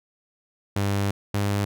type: tone pair in turn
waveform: sawtooth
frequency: 100 / 101.16 Hz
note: G2 / G#2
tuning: +35 / -45 cents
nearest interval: unison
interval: 20 cents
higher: second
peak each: -18 dBFS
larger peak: neither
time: 0.76-1.11 / 1.34-1.65 s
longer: first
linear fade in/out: 5 ms
effects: none